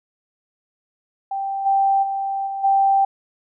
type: tone with level steps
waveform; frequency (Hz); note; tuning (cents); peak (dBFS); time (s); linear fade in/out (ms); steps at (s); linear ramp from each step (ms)
sine; 784; G5; 0; -22 / -14 / -21 / -24 / -13; 1.31-3.05; 5; 1.65 / 2.02 / 2.46 / 2.63; 20
effects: none